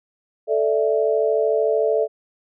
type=chord; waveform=sine; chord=A suspended fourth; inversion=none; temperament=just; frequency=440 / 586.7 / 660 Hz; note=A4 / D5 / E5; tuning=0 / -2 / +2 cents; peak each=-19 / -22 / -22 dBFS; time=0.47-2.08 s; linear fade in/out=50 ms; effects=none